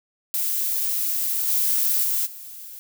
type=noise with level steps; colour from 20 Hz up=violet; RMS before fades=-24 / -21 / -23 / -39 dBFS; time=0.34-2.79 s; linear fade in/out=0 ms; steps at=1.47 / 2.03 / 2.25 s; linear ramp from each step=20 ms; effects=none